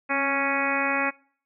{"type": "harmonic tone with a mistuned harmonic", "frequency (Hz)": 277.2, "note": "C#4", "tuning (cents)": 0, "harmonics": [1, 2, 3, 4, 5, 6, 7, 8, 9], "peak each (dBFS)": [-31, -31, -31, -31, -31, -31, -31, -31, -31], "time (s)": [0.09, 1.11], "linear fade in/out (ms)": 20, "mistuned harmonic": 1, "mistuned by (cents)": -32, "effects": ["noise-tail reverb RT60 0.5 s tail -23 dB re dry"]}